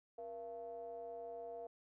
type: ring-modulated tone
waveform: triangle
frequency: 103.5 Hz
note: G#2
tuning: 5 cents flat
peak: -40 dBFS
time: 0.18-1.67 s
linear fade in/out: 5 ms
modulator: 578 Hz
effects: none